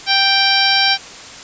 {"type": "harmonic tone", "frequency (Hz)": 784, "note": "G5", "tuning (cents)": 0, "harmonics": [1, 2, 3, 4, 5, 6, 7], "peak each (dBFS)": [-19, -19, -19, -19, -19, -19, -19], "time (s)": [0.06, 0.98], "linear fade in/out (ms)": 50, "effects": ["white hiss -34 dBFS RMS until 1.43 s", "resampled to 16000 Hz"]}